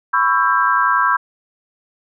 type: chord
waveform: sine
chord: C# half-diminished seventh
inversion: third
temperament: just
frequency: 997.9 / 1108.7 / 1330.5 / 1596.6 Hz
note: B5 / C#6 / E6 / G6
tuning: +18 / 0 / +16 / +31 cents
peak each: -18 dBFS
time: 0.13-1.17 s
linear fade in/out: 10 ms
effects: none